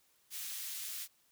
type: high-pass noise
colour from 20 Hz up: white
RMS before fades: -42 dBFS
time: 0.3-1.08 s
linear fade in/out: 50 ms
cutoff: 2200 Hz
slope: 12 dB/octave
effects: white hiss -71 dBFS RMS until 1.31 s